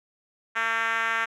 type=tone with band-pass filter; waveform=5% pulse; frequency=226.7 Hz; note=A#3; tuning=48 cents flat; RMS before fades=-26 dBFS; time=0.55-1.26 s; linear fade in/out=20 ms; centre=1600 Hz; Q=2.1; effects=none